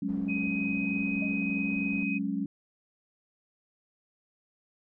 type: chord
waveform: sine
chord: F# suspended second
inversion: none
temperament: equal with one note detuned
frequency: 185 / 208.3 / 277.2 Hz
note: F#3 / G#3 / C#4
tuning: 0 / +5 / 0 cents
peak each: -34 / -32 / -32 dBFS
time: 0.02-2.46 s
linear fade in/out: 5 ms
type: low-pass noise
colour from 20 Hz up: white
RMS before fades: -49 dBFS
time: 0.08-2.04 s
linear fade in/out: 10 ms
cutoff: 410 Hz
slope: 12 dB/octave
type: tone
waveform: sine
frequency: 2514 Hz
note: D#7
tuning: 17 cents sharp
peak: -32 dBFS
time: 0.28-2.19 s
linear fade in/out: 20 ms
type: tone with exponential decay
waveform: sine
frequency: 621 Hz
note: D#5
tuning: 3 cents flat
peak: -38 dBFS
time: 1.22-1.42 s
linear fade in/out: 1 ms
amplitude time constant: 43 ms
effects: none